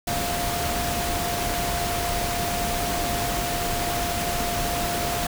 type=tone in noise; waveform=sine; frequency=698.5 Hz; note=F5; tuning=in tune; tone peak=-28 dBFS; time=0.07-5.27 s; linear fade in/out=5 ms; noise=pink; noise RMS=-27 dBFS; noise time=0.07-5.27 s; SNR=-4 dB; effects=none